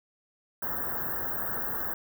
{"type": "band-stop noise", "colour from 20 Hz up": "white", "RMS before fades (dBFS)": -32, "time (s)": [0.62, 1.94], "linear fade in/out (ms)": 5, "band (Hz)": [1800, 14000], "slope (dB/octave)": 96, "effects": []}